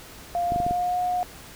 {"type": "tone with pitch glide", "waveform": "sine", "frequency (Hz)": [698.5, 721], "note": ["F5", "F#5"], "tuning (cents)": [0, -45], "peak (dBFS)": -22, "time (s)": [0.35, 1.23], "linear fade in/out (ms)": 0, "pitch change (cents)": 55, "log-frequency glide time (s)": [0.46, 0.98]}
{"type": "clicks", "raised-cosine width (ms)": 3, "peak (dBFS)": -17, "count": 5, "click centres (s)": [0.521, 0.561, 0.602, 0.665, 0.71]}
{"effects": ["pink hiss -44 dBFS RMS until 1.55 s"]}